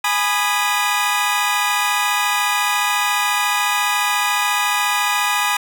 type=chord; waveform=20% pulse; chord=G# minor; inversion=none; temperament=equal with one note detuned; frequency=830.6 / 987.8 / 1228.8 Hz; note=G#5 / B5 / D#6; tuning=0 / 0 / -22 cents; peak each=-16 dBFS; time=0.04-5.57 s; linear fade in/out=5 ms; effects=none